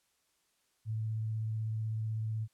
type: tone with vibrato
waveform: sine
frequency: 110 Hz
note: A2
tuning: in tune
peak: -32 dBFS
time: 0.85-2.48 s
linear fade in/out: 50 ms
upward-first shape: sine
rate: 16 Hz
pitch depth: 14 cents each way
effects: white hiss -75 dBFS RMS until 2.53 s + low-pass 11000 Hz 12 dB/octave